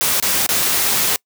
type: noise with dropouts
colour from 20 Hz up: white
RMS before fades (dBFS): -17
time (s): 0.01-1.16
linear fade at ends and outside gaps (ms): 0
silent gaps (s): 0.2-0.225 / 0.464-0.49
effects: noise-tail reverb RT60 0.1 s tail -26 dB re dry + high-pass 80 Hz 12 dB/octave